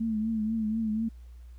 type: tone with vibrato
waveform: sine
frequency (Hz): 220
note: A3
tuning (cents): 0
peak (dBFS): -26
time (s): 0-1.09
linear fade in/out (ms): 10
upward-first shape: triangle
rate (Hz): 4.1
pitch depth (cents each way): 67
effects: added 60 Hz sine -44 dBFS peak until 1.58 s + pink hiss -68 dBFS RMS until 1.58 s